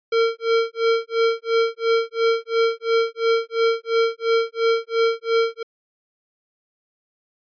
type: tone with tremolo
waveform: square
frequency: 456.8 Hz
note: A#4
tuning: 35 cents flat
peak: -15 dBFS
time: 0.12-5.63 s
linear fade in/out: 5 ms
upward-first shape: sine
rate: 2.9 Hz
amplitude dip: 100%
effects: resampled to 11025 Hz